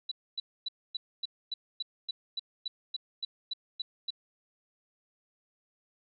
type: tone bursts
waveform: sine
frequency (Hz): 3951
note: B7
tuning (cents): 0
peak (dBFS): -31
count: 15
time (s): 0.09-4.105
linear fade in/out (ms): 5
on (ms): 25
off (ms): 260
effects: none